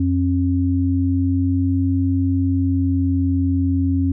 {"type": "tone pair together", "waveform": "sine", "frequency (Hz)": [90.1, 270], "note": ["F#2", "C#4"], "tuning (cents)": [-45, -45], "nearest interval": "octave + perfect fifth", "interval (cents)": 1900, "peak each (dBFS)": -18, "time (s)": [0, 4.12], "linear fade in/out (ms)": 5, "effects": []}